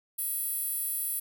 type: tone with high-pass filter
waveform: 10% pulse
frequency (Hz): 659.3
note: E5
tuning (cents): 0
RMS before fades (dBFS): -32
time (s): 0.18-1.2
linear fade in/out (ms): 10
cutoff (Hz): 12000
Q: 7
effects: none